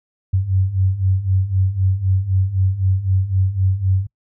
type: beating tone pair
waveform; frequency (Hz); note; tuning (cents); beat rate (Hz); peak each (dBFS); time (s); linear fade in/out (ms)
sine; 92.5 / 96.4; F#2 / G2; 0 / -28; 3.9; -20 / -16; 0.33-4.07; 10
effects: noise-tail reverb RT60 0.1 s tail -26 dB re dry